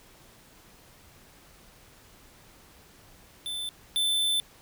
square tone pair in turn, 3532 / 3532 Hz, A7 / A7, +6 / +6 cents, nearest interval unison, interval 0 cents, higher neither, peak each -32 / -24 dBFS, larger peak second, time 3.46-3.69 / 3.96-4.4 s, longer second, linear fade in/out 0 ms, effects pink hiss -55 dBFS RMS until 4.61 s

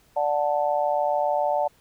sine chord, D major, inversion none, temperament just, 587.3 / 734.2 / 881 Hz, D5 / F#5 / A5, 0 / -14 / +2 cents, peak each -24 / -25 / -26 dBFS, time 0.16-1.68 s, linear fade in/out 10 ms, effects pink hiss -60 dBFS RMS until 1.8 s

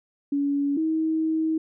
sine tone pair in turn, 283.2 / 318.4 Hz, C#4 / D#4, +37 / +40 cents, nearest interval major second, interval 203 cents, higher second, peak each -21 dBFS, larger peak neither, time 0.32-0.77 / 0.77-1.58 s, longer second, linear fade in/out 5 ms, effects none

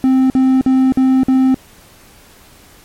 triangle tone bursts, 261.6 Hz, C4, in tune, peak -6 dBFS, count 5, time 0.04-1.544 s, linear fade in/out 0 ms, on 260 ms, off 51 ms, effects pink hiss -44 dBFS RMS until 2.84 s + MP3 64 kbps

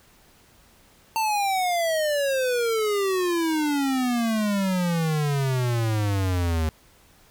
square exponential sweep, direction down, 903 to 77.78 Hz, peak -22 dBFS, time 1.16-6.69 s, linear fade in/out 0 ms, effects pink hiss -56 dBFS RMS until 7.3 s

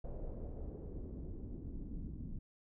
brown noise with low-pass filter sweep, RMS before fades -44 dBFS, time 0.04-2.39 s, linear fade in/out 5 ms, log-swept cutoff 600 to 220 Hz, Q 2.1, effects none

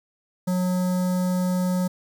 square tone with notch filter, 182 Hz, F#3, 28 cents flat, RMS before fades -23 dBFS, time 0.47-1.88 s, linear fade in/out 10 ms, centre 2600 Hz, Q 0.5, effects 10-bit

